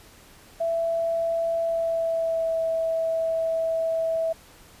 sine tone with pitch glide, 665 to 653.2 Hz, E5 to E5, +15 to -16 cents, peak -22 dBFS, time 0.6-4.33 s, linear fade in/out 10 ms, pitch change -31 cents, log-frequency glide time 1.63-2.58 s, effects pink hiss -51 dBFS RMS until 4.8 s + resampled to 32000 Hz

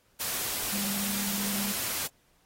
sine tone in noise, 200.8 Hz, G3, 42 cents sharp, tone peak -33 dBFS, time 0.72-1.73 s, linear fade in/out 20 ms, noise white, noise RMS -32 dBFS, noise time 0.19-2.08 s, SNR -4 dB, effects pink hiss -67 dBFS RMS until 2.45 s + AAC 48 kbps

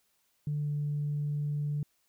sine tone with pitch glide, 147.9 to 146.79 Hz, D3 to D3, +13 to 0 cents, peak -28 dBFS, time 0.47-1.83 s, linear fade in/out 2 ms, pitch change -13 cents, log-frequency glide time 0.59-0.69 s, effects tanh soft clip ceiling -25 dBFS + white hiss -73 dBFS RMS until 2.08 s

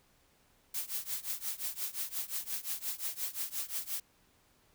blue noise with tremolo, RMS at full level -34 dBFS, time 0.74-4 s, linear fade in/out 5 ms, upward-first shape triangle, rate 5.7 Hz, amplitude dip 95%, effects pink hiss -68 dBFS RMS until 4.74 s

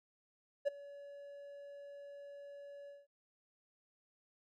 triangle tone with ADSR envelope, 568 Hz, C#5, 42 cents sharp, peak -26 dBFS, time 0.65-3.07 s, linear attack 26 ms, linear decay 14 ms, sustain -21 dB, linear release 190 ms, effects none

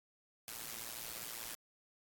white noise with amplitude modulation, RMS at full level -42 dBFS, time 0.48-1.55 s, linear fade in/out 0 ms, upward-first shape sine, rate 115 Hz, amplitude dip 85%, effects AAC 64 kbps

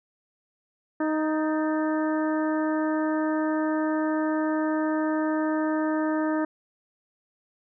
harmonic tone with a mistuned harmonic, 311.1 Hz, D#4, in tune, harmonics 1 / 2 / 3 / 4 / 5 / 6, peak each -24 / -30 / -34 / -36 / -38 / -40 dBFS, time 1-6.45 s, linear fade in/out 5 ms, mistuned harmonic 6, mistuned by -70 cents, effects none

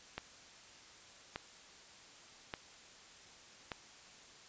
click train, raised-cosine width 0.3 ms, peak -23 dBFS, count 4, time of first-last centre 0.18-3.718 s, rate 0.848 Hz, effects white hiss -57 dBFS RMS until 4.48 s + resampled to 16000 Hz

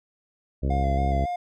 harmonic tone, 67.9 Hz, C#2, 35 cents flat, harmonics 1 / 2 / 3 / 4 / 5 / 6 / 7 / 8 / 9, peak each -23 / -29 / -33 / -35 / -37 / -39 / -40 / -41 / -42 dBFS, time 0.62-1.26 s, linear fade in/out 20 ms
triangle tone with vibrato, 698.5 Hz, F5, in tune, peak -24 dBFS, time 0.7-1.36 s, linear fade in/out 5 ms, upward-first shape square, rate 3.6 Hz, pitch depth 26 cents each way
effects none

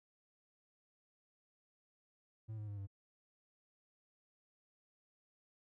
triangle tone with pitch steps, 110 / 106.01 / 102.16 / 98.45 Hz, A2 / G#2 / G#2 / G2, 0 / +36 / -28 / +8 cents, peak -40 dBFS, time 2.48-2.872 s, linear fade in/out 20 ms, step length 98 ms, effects none

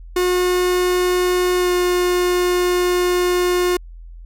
45% pulse tone with pitch glide, 361.1 to 358 Hz, F#4 to F4, -42 to +43 cents, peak -15 dBFS, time 0.16-3.77 s, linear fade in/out 5 ms, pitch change -15 cents, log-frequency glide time 1.58-1.7 s, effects added 42 Hz sine -34 dBFS peak until 4.25 s

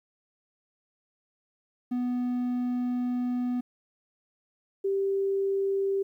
triangle / sine tone pair in turn, 246.9 / 391.9 Hz, B3 / G4, 0 / 0 cents, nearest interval minor sixth, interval 800 cents, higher second, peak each -24 dBFS, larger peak neither, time 1.91-3.61 / 4.84-6.03 s, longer first, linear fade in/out 10 ms, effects 11-bit

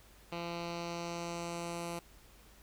10% pulse tone with low-pass filter sweep, 170.8 Hz, F3, 38 cents flat, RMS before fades -40 dBFS, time 0.32-1.99 s, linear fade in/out 2 ms, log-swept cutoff 3600 to 11000 Hz, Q 1.6, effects added 50 Hz sine -61 dBFS peak until 2.62 s + pink hiss -61 dBFS RMS until 2.62 s

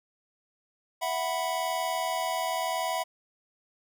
square chord, E suspended second, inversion none, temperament equal, 659.3 / 740 / 987.8 Hz, E5 / F#5 / B5, 0 / 0 / 0 cents, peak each -33 dBFS, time 1.01-3.04 s, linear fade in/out 20 ms, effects none

